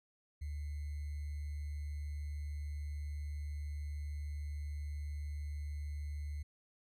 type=tone with sample-and-hold; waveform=sine; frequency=73.42 Hz; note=D2; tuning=in tune; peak=-38 dBFS; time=0.41-6.43 s; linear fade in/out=10 ms; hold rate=2100 Hz; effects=resampled to 32000 Hz